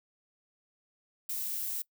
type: noise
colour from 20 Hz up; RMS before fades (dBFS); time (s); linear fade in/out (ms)
violet; -35; 1.29-1.82; 5
effects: noise-tail reverb RT60 0.1 s tail -22 dB re dry